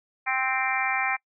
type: harmonic tone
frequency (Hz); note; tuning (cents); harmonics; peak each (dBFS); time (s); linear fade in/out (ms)
261.6; C4; 0; 3 / 4 / 5 / 6 / 7 / 8 / 9; -29 / -33 / -33 / -35 / -31 / -31 / -29; 0.26-1.17; 20
effects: noise-tail reverb RT60 0.1 s tail -25 dB re dry